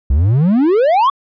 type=exponential sweep; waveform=triangle; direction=up; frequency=61.74 to 1151 Hz; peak=-7 dBFS; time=0.1-1.1 s; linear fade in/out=5 ms; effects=resampled to 11025 Hz